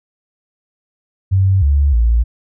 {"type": "tone with pitch steps", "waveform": "sine", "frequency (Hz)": [95.8, 71, 57.5], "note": ["G2", "C#2", "A#1"], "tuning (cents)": [-39, 42, -23], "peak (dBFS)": -9, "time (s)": [1.31, 2.24], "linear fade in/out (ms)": 20, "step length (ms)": 310, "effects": []}